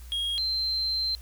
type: tone pair in turn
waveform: triangle / sine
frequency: 3272 / 4122 Hz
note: G#7 / C8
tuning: -26 / -27 cents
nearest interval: major third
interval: 399 cents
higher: second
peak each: -25 dBFS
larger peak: neither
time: 0.12-0.38 / 0.38-1.15 s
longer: second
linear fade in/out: 0 ms
effects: added 60 Hz sine -41 dBFS peak until 1.21 s + white hiss -54 dBFS RMS until 1.21 s